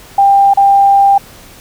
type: tone with dropouts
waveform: sine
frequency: 794 Hz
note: G5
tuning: 22 cents sharp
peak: -4 dBFS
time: 0.18-1.18 s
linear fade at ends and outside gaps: 5 ms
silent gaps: 0.537-0.572 s
effects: pink hiss -37 dBFS RMS until 1.6 s